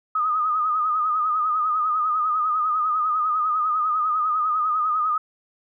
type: tone with vibrato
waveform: sine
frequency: 1244.5 Hz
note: D#6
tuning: in tune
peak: -19 dBFS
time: 0.15-5.18 s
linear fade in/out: 5 ms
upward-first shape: sine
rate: 10 Hz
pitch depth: 60 cents each way
effects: none